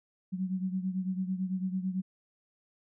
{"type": "beating tone pair", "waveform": "sine", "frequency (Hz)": [185, 194], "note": ["F#3", "G3"], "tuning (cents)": [0, -18], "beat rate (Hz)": 9, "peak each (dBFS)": [-31, -36], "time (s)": [0.32, 2.02], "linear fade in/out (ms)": 20, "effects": []}